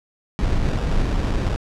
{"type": "noise with sample-and-hold", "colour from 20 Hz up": "brown", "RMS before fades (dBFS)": -20, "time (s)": [0.39, 1.56], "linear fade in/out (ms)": 0, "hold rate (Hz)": 2100, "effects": ["low-pass 6000 Hz 12 dB/octave"]}